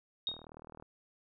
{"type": "tone with exponential decay", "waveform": "sine", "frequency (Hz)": 3729, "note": "A#7", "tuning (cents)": 0, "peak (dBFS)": -29, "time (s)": [0.27, 0.45], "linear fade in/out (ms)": 1, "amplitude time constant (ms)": 39}
{"type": "click train", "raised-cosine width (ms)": 1, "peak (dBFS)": -36, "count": 22, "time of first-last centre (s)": [0.29, 0.824], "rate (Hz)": 39.3}
{"effects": []}